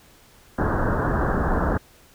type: low-pass noise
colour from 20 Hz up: pink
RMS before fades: -22 dBFS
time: 0.58-1.78 s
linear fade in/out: 10 ms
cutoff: 1700 Hz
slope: 96 dB/octave
effects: pink hiss -53 dBFS RMS until 2.14 s

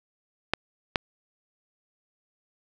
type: clicks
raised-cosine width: 0.3 ms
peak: -6 dBFS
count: 2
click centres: 0.536 / 0.958 s
effects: none

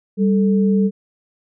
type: tone pair together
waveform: sine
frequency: 196 / 440 Hz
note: G3 / A4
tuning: 0 / 0 cents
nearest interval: octave + major second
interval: 1400 cents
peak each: -13 / -21 dBFS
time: 0.17-0.91 s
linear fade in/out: 50 ms
effects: none

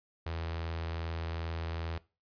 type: tone with notch filter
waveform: sawtooth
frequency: 82.5 Hz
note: E2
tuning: 2 cents sharp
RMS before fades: -37 dBFS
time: 0.26-1.98 s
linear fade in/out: 5 ms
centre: 210 Hz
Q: 0.92
effects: noise-tail reverb RT60 0.3 s tail -20 dB re dry + resampled to 11025 Hz

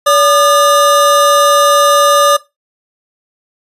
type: tone pair together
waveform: square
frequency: 573 / 1211.4 Hz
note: D5 / D#6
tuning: -43 / -47 cents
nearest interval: octave + minor second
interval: 1296 cents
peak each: -10 dBFS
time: 0.06-2.37 s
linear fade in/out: 10 ms
effects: noise-tail reverb RT60 0.2 s tail -17 dB re dry + resampled to 32000 Hz

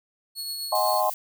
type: tone with tremolo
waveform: sawtooth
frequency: 4350 Hz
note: C#8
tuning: 33 cents flat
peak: -26 dBFS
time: 0.35-1.02 s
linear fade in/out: 50 ms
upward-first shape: triangle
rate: 7.9 Hz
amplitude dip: 35%
type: chord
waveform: sine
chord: Ab dominant seventh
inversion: second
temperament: equal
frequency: 622.3 / 740 / 830.6 / 1046.5 Hz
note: Eb5 / Gb5 / Ab5 / C6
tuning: 0 / 0 / 0 / 0 cents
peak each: -26 dBFS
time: 0.72-1.1 s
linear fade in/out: 5 ms
type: noise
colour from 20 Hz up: violet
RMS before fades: -34 dBFS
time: 0.75-1.14 s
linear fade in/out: 2 ms
effects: none

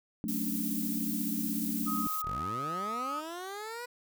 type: chord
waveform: sine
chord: D major seventh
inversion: first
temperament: equal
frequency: 185 / 220 / 277.2 / 293.7 Hz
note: F#3 / A3 / C#4 / D4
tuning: 0 / 0 / 0 / 0 cents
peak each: -39 / -34 / -39 / -39 dBFS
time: 0.24-2.07 s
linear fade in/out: 0 ms
type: noise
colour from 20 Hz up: violet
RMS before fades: -37 dBFS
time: 0.28-2.22 s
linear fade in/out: 5 ms
type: tone with pitch glide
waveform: sine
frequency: 1255 to 1263 Hz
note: D#6 to D#6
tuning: +15 to +26 cents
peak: -33 dBFS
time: 1.86-3.21 s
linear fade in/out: 20 ms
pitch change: +11 cents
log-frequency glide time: 2.03-2.77 s
type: linear sweep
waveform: 15% pulse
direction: up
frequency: 30.46 to 493.9 Hz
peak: -32 dBFS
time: 2.24-3.86 s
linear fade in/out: 10 ms
effects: none

